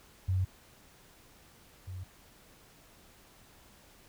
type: tone pair in turn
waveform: sine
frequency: 93.3 / 92.55 Hz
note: F#2 / F#2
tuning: +15 / +1 cents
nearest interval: unison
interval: 14 cents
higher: first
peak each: -26 / -38 dBFS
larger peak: first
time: 0.28-0.45 / 1.87-2.04 s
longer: neither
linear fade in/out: 10 ms
effects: pink hiss -59 dBFS RMS until 4.08 s